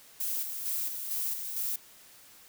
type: noise with tremolo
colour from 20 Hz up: violet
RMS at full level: -32 dBFS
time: 0.2-1.76 s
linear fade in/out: 5 ms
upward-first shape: square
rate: 2.2 Hz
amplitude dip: 45%
effects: white hiss -55 dBFS RMS until 2.48 s